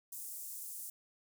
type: high-pass noise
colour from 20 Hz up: pink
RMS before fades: -45 dBFS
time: 0.12-0.9 s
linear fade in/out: 5 ms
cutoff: 8000 Hz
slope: 24 dB/octave
effects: none